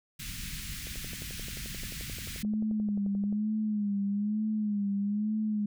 pink band-stop noise, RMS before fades -39 dBFS, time 0.19-2.43 s, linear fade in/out 10 ms, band 210 to 1800 Hz, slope 24 dB/octave
click train, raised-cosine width 2 ms, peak -32 dBFS, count 29, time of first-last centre 0.87-3.326 s, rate 11.4 Hz
sine tone with vibrato, 207.7 Hz, G#3, in tune, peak -27 dBFS, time 2.43-5.66 s, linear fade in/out 5 ms, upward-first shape sine, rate 1.1 Hz, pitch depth 71 cents each way
effects none

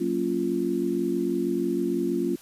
sine chord, Gb major seventh, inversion none, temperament just, 185 / 231.2 / 277.5 / 346.9 Hz, Gb3 / Bb3 / Db4 / F4, 0 / -14 / +2 / -12 cents, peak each -32 / -30 / -29 / -26 dBFS, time 0-2.36 s, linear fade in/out 10 ms, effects white hiss -51 dBFS RMS until 2.41 s + resampled to 32000 Hz

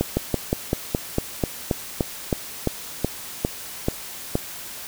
slowing click train, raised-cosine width 2 ms, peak -6 dBFS, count 16, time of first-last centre 0.01-4.354 s, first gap 160 ms, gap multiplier 1.08, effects white hiss -36 dBFS RMS until 4.87 s

